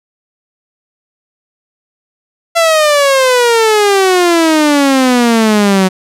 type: exponential sweep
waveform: sawtooth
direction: down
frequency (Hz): 680 to 185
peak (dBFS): -3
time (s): 2.55-5.89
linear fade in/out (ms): 20
effects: low-pass 11000 Hz 12 dB/octave